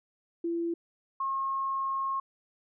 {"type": "tone pair in turn", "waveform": "sine", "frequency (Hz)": [337.9, 1080.2], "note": ["E4", "C#6"], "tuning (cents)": [43, -45], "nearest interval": "octave + minor sixth", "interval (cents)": 2012, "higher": "second", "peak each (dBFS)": -28, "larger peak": "neither", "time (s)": [[0.44, 0.74], [1.2, 2.2]], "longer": "second", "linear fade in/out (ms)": 5, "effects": []}